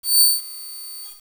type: tone with ADSR envelope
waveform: 10% pulse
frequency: 4533 Hz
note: C#8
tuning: 38 cents sharp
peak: -3 dBFS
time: 0.03-1.23 s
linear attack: 180 ms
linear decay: 200 ms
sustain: -23 dB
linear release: 200 ms
effects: 7-bit